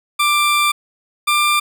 20% pulse tone pair in turn, 1181 / 1189.9 Hz, D6 / D6, +9 / +22 cents, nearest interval unison, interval 13 cents, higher second, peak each -8 dBFS, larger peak neither, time 0.19-0.72 / 1.27-1.6 s, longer first, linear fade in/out 10 ms, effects none

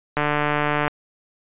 click train, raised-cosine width 0.5 ms, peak -6 dBFS, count 106, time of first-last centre 0.17-0.879 s, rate 148 Hz, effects resampled to 8000 Hz

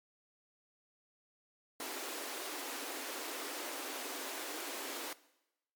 pink high-pass noise, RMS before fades -42 dBFS, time 1.8-5.13 s, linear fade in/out 2 ms, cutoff 260 Hz, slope 96 dB/octave, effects noise-tail reverb RT60 0.9 s tail -19 dB re dry + MP3 96 kbps

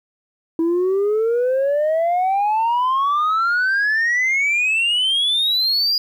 sine exponential sweep, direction up, 324 to 4900 Hz, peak -13 dBFS, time 0.59-5.98 s, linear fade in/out 2 ms, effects tanh soft clip ceiling -14 dBFS + 9-bit

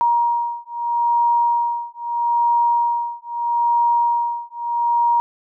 sine beating tone pair, 945 / 945.78 Hz, A#5 / A#5, +23 / +25 cents, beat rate 0.78 Hz, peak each -19 dBFS, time 0.01-5.2 s, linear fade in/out 0 ms, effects none

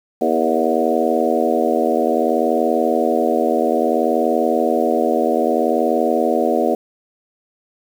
harmonic tone with a mistuned harmonic, 80.6 Hz, E2, 38 cents flat, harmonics 3 / 4 / 5 / 6 / 7 / 8 / 9, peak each -22 / -22 / -22 / -22 / -22 / -22 / -22 dBFS, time 0.21-6.75 s, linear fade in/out 5 ms, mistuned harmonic 6, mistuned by -33 cents, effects 7-bit

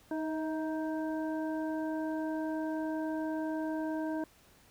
harmonic tone with a mistuned harmonic, 313.1 Hz, D#4, 11 cents sharp, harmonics 1 / 2 / 3 / 5, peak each -33 / -39 / -43 / -47 dBFS, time 0.11-4.24 s, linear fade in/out 2 ms, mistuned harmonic 2, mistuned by +31 cents, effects pink hiss -62 dBFS RMS until 4.7 s

